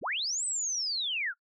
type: linear two-way sweep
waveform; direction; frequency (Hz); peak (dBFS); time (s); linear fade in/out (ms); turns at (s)
sine; up then down; 56 to 8200 to 1309; -29; 0.01-1.34; 50; 0.45
effects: noise-tail reverb RT60 0.1 s tail -23 dB re dry